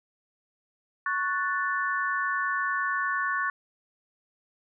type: chord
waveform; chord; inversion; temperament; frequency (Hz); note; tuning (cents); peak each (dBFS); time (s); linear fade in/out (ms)
sine; F# minor; second; equal; 1108.7 / 1480 / 1760; C#6 / F#6 / A6; 0 / 0 / 0; -29 / -30 / -30; 1.06-3.5; 2
effects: none